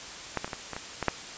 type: clicks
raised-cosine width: 0.5 ms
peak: -12 / -16 / -26 / -17 / -19 / -19 / -14 / -7 dBFS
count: 8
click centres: 0.373 / 0.445 / 0.478 / 0.532 / 0.733 / 0.765 / 1.027 / 1.083 s
effects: white hiss -41 dBFS RMS until 1.37 s + resampled to 16000 Hz